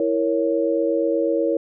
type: chord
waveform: sine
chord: A# diminished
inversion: second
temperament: equal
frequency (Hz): 329.6 / 466.2 / 554.4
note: E4 / A#4 / C#5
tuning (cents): 0 / 0 / 0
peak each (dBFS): -22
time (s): 0-1.57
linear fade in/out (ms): 2
effects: none